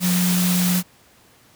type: tone in noise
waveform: sine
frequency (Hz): 180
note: F#3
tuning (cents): -47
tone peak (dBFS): -17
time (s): 0-0.83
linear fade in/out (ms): 50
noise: white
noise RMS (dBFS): -24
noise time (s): 0-0.83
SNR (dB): +4
effects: pink hiss -53 dBFS RMS until 1.55 s + high-pass 80 Hz 12 dB/octave